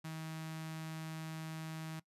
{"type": "tone with notch filter", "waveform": "sawtooth", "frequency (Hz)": 159.4, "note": "D#3", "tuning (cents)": 42, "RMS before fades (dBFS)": -44, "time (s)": [0.04, 2], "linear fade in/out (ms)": 10, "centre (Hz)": 450, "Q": 1.1, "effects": ["noise-tail reverb RT60 0.1 s tail -20 dB re dry", "resampled to 32000 Hz"]}